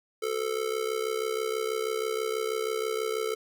square tone with amplitude modulation, 440 Hz, A4, in tune, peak -25 dBFS, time 0.22-3.35 s, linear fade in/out 10 ms, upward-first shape sine, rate 66.2 Hz, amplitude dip 80%, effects none

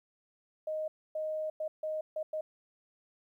sine tone bursts at uneven times, 622.3 Hz, D#5, in tune, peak -32 dBFS, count 6, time 0.67-0.88 / 1.15-1.5 / 1.6-1.68 / 1.83-2.01 / 2.16-2.23 / 2.33-2.41 s, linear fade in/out 5 ms, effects 12-bit

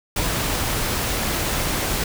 pink noise, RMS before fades -23 dBFS, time 0.16-2.04 s, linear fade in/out 5 ms, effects none

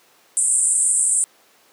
pink band-pass noise, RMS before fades -18 dBFS, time 0.37-1.24 s, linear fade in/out 0 ms, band 7900 to 9400 Hz, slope 96 dB/octave, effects pink hiss -54 dBFS RMS until 1.72 s + high-pass 400 Hz 12 dB/octave

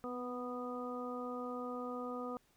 harmonic tone with a mistuned harmonic, 246.9 Hz, B3, in tune, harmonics 1 / 2 / 3 / 4 / 5, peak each -43 / -43 / -49 / -53 / -45 dBFS, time 0.04-2.37 s, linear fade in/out 0 ms, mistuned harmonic 1, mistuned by +19 cents, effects pink hiss -72 dBFS RMS until 2.56 s

